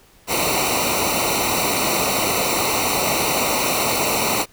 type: noise with comb filter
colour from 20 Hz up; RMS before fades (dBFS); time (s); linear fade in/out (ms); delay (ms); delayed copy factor
pink; -20; 0.27-4.46; 50; 0.6; -1
effects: pink hiss -52 dBFS RMS until 4.52 s